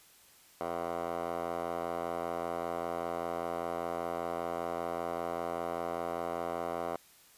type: tone with band-pass filter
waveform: 10% pulse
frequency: 85.1 Hz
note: F2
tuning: 44 cents flat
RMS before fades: -36 dBFS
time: 0.61-6.96 s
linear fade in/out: 0 ms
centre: 790 Hz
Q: 5.7
effects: white hiss -60 dBFS RMS until 7.37 s + resampled to 32000 Hz